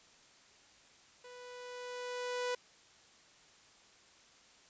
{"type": "tone with level ramp", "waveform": "sawtooth", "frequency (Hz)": 493.9, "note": "B4", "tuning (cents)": 0, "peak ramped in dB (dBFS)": [-47, -29], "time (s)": [1.24, 2.55], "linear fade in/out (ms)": 5, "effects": ["white hiss -62 dBFS RMS until 4.69 s", "resampled to 16000 Hz"]}